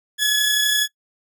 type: tone pair together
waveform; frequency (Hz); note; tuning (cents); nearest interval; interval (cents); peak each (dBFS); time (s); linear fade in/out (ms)
sawtooth; 1704 / 3376; G#6 / G#7; +44 / +28; octave; 1184; -16 / -16; 0.18-0.88; 50
effects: noise-tail reverb RT60 0.1 s tail -24 dB re dry